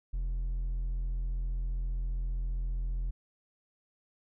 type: tone with hard clipping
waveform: sine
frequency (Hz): 42.48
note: F1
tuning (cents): -47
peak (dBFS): -31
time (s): 0.13-3.11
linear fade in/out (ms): 10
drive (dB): 3
effects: none